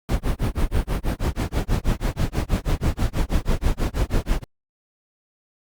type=noise with tremolo; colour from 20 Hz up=brown; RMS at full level=-18 dBFS; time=0.09-4.44 s; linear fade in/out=0 ms; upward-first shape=sine; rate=6.2 Hz; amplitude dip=100%; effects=Opus 48 kbps